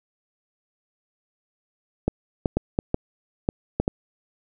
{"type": "clicks", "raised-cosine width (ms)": 2, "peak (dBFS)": -7, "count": 8, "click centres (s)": [2.08, 2.458, 2.57, 2.789, 2.944, 3.489, 3.8, 3.879], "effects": []}